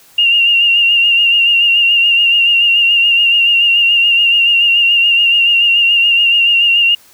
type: tone with vibrato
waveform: sine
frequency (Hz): 2794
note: F7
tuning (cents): 0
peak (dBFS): -7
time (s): 0.18-6.95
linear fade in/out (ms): 5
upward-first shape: sine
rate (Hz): 7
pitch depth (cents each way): 38
effects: white hiss -45 dBFS RMS until 7.13 s